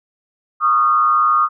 sine tone with frequency modulation, 1229 Hz, D#6, 22 cents flat, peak -11 dBFS, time 0.6-1.49 s, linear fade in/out 50 ms, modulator 119 Hz, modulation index 0.73, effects none

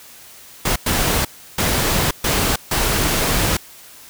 pink noise bursts at uneven times, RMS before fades -18 dBFS, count 5, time 0.65-0.76 / 0.86-1.25 / 1.58-2.11 / 2.24-2.56 / 2.71-3.57 s, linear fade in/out 5 ms, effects white hiss -42 dBFS RMS until 4.09 s

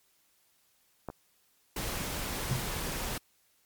clicks, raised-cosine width 1 ms, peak -22 / -28 dBFS, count 2, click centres 1.087 / 1.101 s
pink noise, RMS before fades -35 dBFS, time 1.76-3.18 s, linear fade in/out 5 ms
sine tone with exponential decay, 129.5 Hz, C3, 17 cents flat, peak -24 dBFS, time 2.51-2.74 s, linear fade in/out 2 ms, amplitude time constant 49 ms
effects white hiss -69 dBFS RMS until 3.65 s + MP3 96 kbps

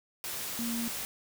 sine tone in noise, 233.1 Hz, A#3, in tune, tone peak -32 dBFS, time 0.59-0.88 s, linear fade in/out 0 ms, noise white, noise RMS -37 dBFS, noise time 0.24-1.05 s, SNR +2 dB, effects none

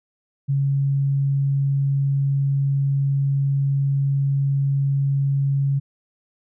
sine tone, 138.59 Hz, C#3, in tune, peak -17 dBFS, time 0.48-5.8 s, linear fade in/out 20 ms, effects none

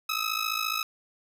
15% pulse ring-modulated tone, 1281 Hz, E6, 50 cents flat, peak -18 dBFS, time 0.09-0.83 s, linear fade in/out 2 ms, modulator 27.3 Hz, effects none

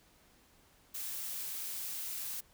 blue noise, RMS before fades -40 dBFS, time 0.94-2.41 s, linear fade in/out 10 ms, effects pink hiss -65 dBFS RMS until 2.53 s

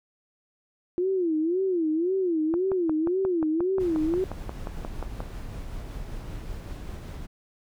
sine tone with vibrato, 345.1 Hz, F4, 21 cents flat, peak -22 dBFS, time 0.98-4.24 s, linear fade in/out 0 ms, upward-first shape sine, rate 1.9 Hz, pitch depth 190 cents each way
click train, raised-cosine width 1 ms, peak -19 dBFS, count 16, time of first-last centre 2.54-5.204 s, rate 5.63 Hz
brown noise with tremolo, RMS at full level -35 dBFS, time 3.79-7.27 s, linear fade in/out 20 ms, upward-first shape triangle, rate 5.2 Hz, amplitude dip 25%
effects none

